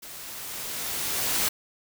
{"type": "noise with level ramp", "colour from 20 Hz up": "white", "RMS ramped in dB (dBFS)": [-42, -24], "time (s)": [0.02, 1.49], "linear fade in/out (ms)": 10, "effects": []}